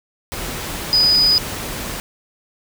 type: tone in noise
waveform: sine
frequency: 4967 Hz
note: D#8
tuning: 4 cents flat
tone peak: -11 dBFS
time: 0.93-1.38 s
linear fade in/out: 0 ms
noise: pink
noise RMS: -27 dBFS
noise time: 0.32-2 s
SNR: +13 dB
effects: none